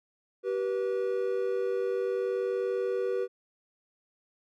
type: tone pair together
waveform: triangle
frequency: 385.4 / 485.9 Hz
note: G4 / B4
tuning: -29 / -28 cents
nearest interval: major third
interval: 401 cents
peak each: -28 / -28 dBFS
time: 0.43-3.28 s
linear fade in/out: 50 ms
effects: none